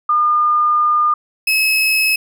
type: tone pair in turn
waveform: sine / 35% pulse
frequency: 1212 / 2577 Hz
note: D#6 / E7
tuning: -46 / -40 cents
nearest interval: octave + minor second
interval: 1306 cents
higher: second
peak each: -11 dBFS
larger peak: neither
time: 0.09-1.14 / 1.47-2.16 s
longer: first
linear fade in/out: 5 ms
effects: none